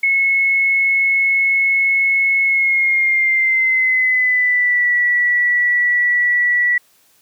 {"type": "tone with pitch glide", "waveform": "sine", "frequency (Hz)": [2187, 1948.4], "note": ["C#7", "B6"], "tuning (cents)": [-24, -24], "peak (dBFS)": -12, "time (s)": [0.03, 6.78], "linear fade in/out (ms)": 5, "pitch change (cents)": -200, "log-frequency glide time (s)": [2.43, 4.91], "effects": ["white hiss -55 dBFS RMS until 7.21 s", "high-pass 80 Hz 12 dB/octave"]}